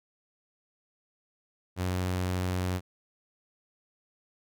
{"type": "tone", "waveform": "sawtooth", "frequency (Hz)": 91.4, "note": "F#2", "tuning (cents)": -21, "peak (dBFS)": -24, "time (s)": [1.76, 2.81], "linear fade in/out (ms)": 50, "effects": []}